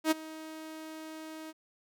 sawtooth tone with ADSR envelope, 315.6 Hz, D#4, 25 cents sharp, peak -18 dBFS, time 0.04-1.53 s, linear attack 71 ms, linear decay 20 ms, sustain -20 dB, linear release 34 ms, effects none

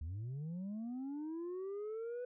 sine linear sweep, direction up, 72 to 499 Hz, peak -37 dBFS, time 0.01-2.25 s, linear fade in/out 5 ms, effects tanh soft clip ceiling -39 dBFS

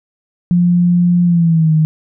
sine tone with pitch glide, 175.6 to 156.44 Hz, F3 to D#3, +10 to +10 cents, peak -8 dBFS, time 0.51-1.85 s, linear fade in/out 0 ms, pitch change -200 cents, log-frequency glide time 1.24-1.73 s, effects none

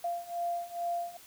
sine beating tone pair, 691 / 693.3 Hz, F5 / F5, -19 / -13 cents, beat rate 2.3 Hz, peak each -36 / -34 dBFS, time 0.04-1.17 s, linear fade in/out 5 ms, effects white hiss -54 dBFS RMS until 1.26 s

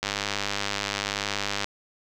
click train, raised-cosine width 0.2 ms, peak -9 dBFS, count 164, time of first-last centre 0.03-1.644 s, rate 101 Hz, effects none

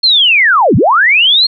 sine linear two-way sweep, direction down then up, 4318 to 86 to 4318 Hz, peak -5 dBFS, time 0.03-1.47 s, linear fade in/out 10 ms, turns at 0.76 s, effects none

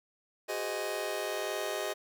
sawtooth chord, Ab dominant seventh, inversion third, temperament just, 373.8 / 415.3 / 519.1 / 623 Hz, Gb4 / Ab4 / C5 / Eb5, +18 / 0 / -14 / +2 cents, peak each -36 / -34 / -37 / -32 dBFS, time 0.48-1.94 s, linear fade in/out 20 ms, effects none

